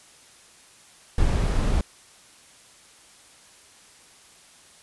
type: noise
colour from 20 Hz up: brown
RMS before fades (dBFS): -21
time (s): 1.18-1.81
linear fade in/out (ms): 2
effects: white hiss -52 dBFS RMS until 4.82 s + resampled to 24000 Hz